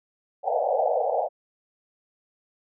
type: band-pass noise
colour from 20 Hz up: white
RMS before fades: -24 dBFS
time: 0.43-1.29 s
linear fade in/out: 50 ms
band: 480 to 810 Hz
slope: 96 dB/octave
effects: none